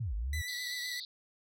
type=linear two-way sweep; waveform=sine; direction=down then up; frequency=130.81 to 48.55 to 85 Hz; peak=-32 dBFS; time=0-0.42 s; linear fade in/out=10 ms; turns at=0.14 s
type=tone with vibrato; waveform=sawtooth; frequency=1975 Hz; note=B6; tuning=in tune; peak=-34 dBFS; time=0.33-1 s; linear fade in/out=2 ms; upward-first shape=triangle; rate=7.8 Hz; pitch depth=32 cents each way
type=band-pass noise; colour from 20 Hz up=white; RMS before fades=-43 dBFS; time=0.48-1.05 s; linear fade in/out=2 ms; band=3800 to 4500 Hz; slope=96 dB/octave
effects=none